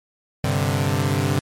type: chord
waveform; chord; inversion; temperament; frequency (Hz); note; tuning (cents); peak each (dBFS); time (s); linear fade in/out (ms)
sawtooth; G suspended fourth; none; equal; 98 / 130.81 / 146.83; G2 / C3 / D3; 0 / 0 / 0; -19; 0.44-1.39; 0
effects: MP3 64 kbps